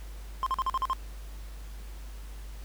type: tone bursts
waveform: triangle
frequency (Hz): 1052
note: C6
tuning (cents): +9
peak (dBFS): -23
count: 7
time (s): 0.43-0.932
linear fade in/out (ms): 0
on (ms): 34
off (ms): 44
effects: added 50 Hz sine -39 dBFS peak until 2.64 s + pink hiss -53 dBFS RMS until 2.64 s